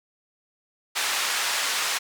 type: band-pass noise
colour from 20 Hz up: pink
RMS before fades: -26 dBFS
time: 0.95-1.99 s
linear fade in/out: 20 ms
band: 1200 to 9000 Hz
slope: 12 dB/octave
effects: none

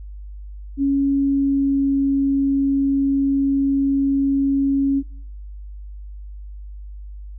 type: tone with pitch glide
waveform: sine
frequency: 277.2 to 275.4 Hz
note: C#4 to C#4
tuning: 0 to -11 cents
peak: -15 dBFS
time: 0.77-5.03 s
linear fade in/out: 50 ms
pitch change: -11 cents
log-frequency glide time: 1.1-1.98 s
effects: noise-tail reverb RT60 0.5 s tail -18 dB re dry + added 50 Hz sine -32 dBFS peak until 7.38 s

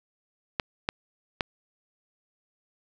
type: clicks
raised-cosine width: 0.3 ms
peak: -9 dBFS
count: 3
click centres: 0.598 / 0.889 / 1.408 s
effects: none

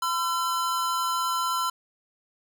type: tone pair together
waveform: square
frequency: 1016 / 1351.9 Hz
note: B5 / E6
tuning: +49 / +43 cents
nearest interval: perfect fourth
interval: 494 cents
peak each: -28 dBFS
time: 0.02-1.7 s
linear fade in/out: 5 ms
effects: none

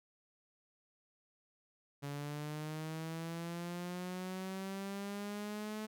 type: linear sweep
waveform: sawtooth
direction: up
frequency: 141.3 to 216.3 Hz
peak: -36 dBFS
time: 2.02-5.87 s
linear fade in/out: 20 ms
effects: none

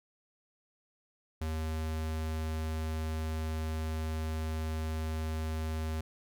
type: tone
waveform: square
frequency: 79.1 Hz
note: D#2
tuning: 29 cents sharp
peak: -33 dBFS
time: 1.41-6.01 s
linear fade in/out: 5 ms
effects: none

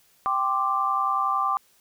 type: chord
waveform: sine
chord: G suspended fourth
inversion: none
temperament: just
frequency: 784 / 1045.3 / 1176 Hz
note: G5 / C6 / D6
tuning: 0 / -2 / +2 cents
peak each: -28 / -28 / -23 dBFS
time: 0.26-1.57 s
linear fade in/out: 0 ms
effects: white hiss -61 dBFS RMS until 1.8 s

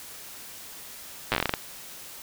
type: slowing click train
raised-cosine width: 0.3 ms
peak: -7 dBFS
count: 11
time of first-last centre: 1.32-1.538 s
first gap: 8 ms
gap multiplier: 1.21
effects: white hiss -43 dBFS RMS until 2.22 s

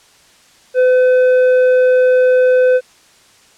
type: tone with tanh clipping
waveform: sine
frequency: 507 Hz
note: B4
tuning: 45 cents sharp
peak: -9 dBFS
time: 0.74-2.81 s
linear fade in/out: 50 ms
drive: 7 dB
effects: white hiss -48 dBFS RMS until 3.57 s + low-pass 8000 Hz 12 dB/octave

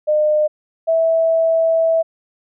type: tone pair in turn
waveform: sine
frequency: 607 / 654 Hz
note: D#5 / E5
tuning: -43 / -14 cents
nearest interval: minor second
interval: 129 cents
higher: second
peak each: -12 dBFS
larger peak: neither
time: 0.07-0.48 / 0.87-2.03 s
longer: second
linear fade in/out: 20 ms
effects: none

